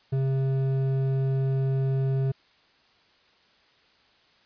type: tone with hard clipping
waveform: sine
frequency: 134.2 Hz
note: C3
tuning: 44 cents sharp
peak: -24 dBFS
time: 0.12-2.32 s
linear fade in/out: 10 ms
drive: 8 dB
effects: white hiss -61 dBFS RMS until 4.45 s + resampled to 11025 Hz